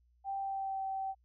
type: tone with pitch glide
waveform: sine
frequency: 784 to 771.9 Hz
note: G5 to G5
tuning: 0 to -27 cents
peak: -34 dBFS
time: 0.24-1.15 s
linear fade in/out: 50 ms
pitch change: -27 cents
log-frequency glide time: 0.38-0.82 s
effects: added 60 Hz sine -66 dBFS peak until 1.24 s